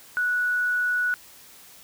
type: tone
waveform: sine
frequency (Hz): 1472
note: F#6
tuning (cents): -9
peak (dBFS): -21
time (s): 0.17-1.14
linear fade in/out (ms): 0
effects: white hiss -49 dBFS RMS until 1.83 s